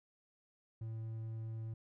triangle tone, 111.9 Hz, A2, 30 cents sharp, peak -38 dBFS, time 0.81-1.74 s, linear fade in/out 5 ms, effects none

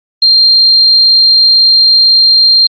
sine tone, 4186 Hz, C8, in tune, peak -3 dBFS, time 0.22-2.67 s, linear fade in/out 5 ms, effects Opus 32 kbps

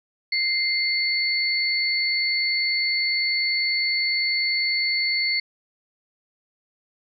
sine tone pair together, 2093 / 4435 Hz, C7 / C#8, 0 / 0 cents, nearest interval octave + minor second, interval 1300 cents, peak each -23 dBFS, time 0.32-5.4 s, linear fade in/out 5 ms, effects none

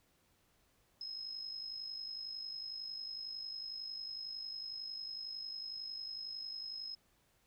sine tone with amplitude modulation, 5140 Hz, E8, 45 cents flat, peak -39 dBFS, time 1.01-6.95 s, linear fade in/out 2 ms, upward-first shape sine, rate 51 Hz, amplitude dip 55%, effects pink hiss -73 dBFS RMS until 7.46 s

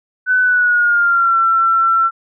sine tone with pitch glide, 1504 to 1347.7 Hz, F#6 to E6, +28 to +38 cents, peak -10 dBFS, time 0.26-2.11 s, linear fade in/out 50 ms, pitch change -190 cents, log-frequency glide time 0.41-1.39 s, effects none

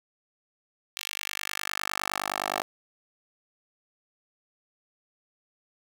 10% pulse tone with high-pass filter sweep, 49.75 Hz, G1, 26 cents sharp, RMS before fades -33 dBFS, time 0.97-2.62 s, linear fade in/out 0 ms, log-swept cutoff 3000 to 670 Hz, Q 1.5, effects 9-bit

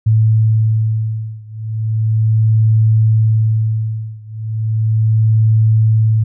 sine beating tone pair, 110 / 110.36 Hz, A2 / A2, 0 / +6 cents, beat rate 0.36 Hz, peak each -13 / -14 dBFS, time 0.06-6.24 s, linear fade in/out 10 ms, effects none

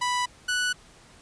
sawtooth tone pair in turn, 987.8 / 1480 Hz, B5 / F#6, 0 / 0 cents, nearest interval perfect fifth, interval 700 cents, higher second, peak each -20 dBFS, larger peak neither, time 0.01-0.26 / 0.48-0.73 s, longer neither, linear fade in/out 10 ms, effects pink hiss -53 dBFS RMS until 1.21 s + resampled to 22050 Hz

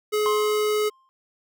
square tone, 423.6 Hz, G#4, 34 cents sharp, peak -21 dBFS, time 0.12-0.9 s, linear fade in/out 20 ms
triangle tone with exponential decay, 1055 Hz, C6, 14 cents sharp, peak -20 dBFS, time 0.26-1.09 s, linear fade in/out 0 ms, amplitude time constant 180 ms
effects none

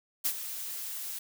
blue noise with ADSR envelope, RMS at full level -27 dBFS, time 0.24-1.19 s, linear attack 20 ms, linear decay 65 ms, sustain -11 dB, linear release 6 ms, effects none

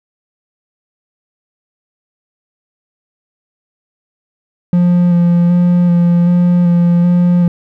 triangle tone with vibrato, 174.61 Hz, F3, in tune, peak -5 dBFS, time 4.73-7.48 s, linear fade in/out 2 ms, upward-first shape square, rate 1.3 Hz, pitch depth 15 cents each way, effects none

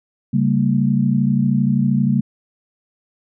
sine chord, G diminished, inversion second, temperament equal with one note detuned, 138.59 / 196 / 228.7 Hz, Db3 / G3 / Bb3, 0 / 0 / -33 cents, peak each -18 dBFS, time 0.33-2.21 s, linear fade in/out 10 ms, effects none

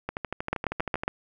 two click trains, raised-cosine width 0.5 ms, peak -15 / -10 dBFS, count 13 / 5, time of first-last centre 0.09-1.035 / 0.53-1.079 s, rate 12.7 / 7.28 Hz, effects none

